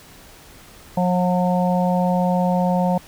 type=harmonic tone; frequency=180 Hz; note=F#3; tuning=47 cents flat; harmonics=1 / 3 / 4 / 5; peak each=-18 / -23 / -24 / -25 dBFS; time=0.97-2.98 s; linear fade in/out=5 ms; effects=pink hiss -45 dBFS RMS until 3.07 s